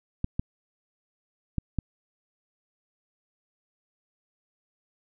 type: clicks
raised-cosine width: 5 ms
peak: -14 dBFS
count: 4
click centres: 0.244 / 0.395 / 1.583 / 1.787 s
effects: none